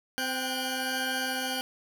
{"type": "tone cluster", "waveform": "20% pulse", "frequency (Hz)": [258, 788, 1457, 1577], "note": ["C4", "G5", "F#6", "G6"], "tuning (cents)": [-24, 9, -27, 10], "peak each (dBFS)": -30, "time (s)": [0.18, 1.61], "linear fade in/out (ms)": 0, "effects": []}